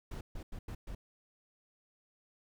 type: noise bursts at uneven times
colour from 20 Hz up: brown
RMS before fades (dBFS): -42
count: 5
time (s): 0.11-0.21 / 0.35-0.43 / 0.52-0.59 / 0.68-0.75 / 0.87-0.95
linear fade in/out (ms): 5
effects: none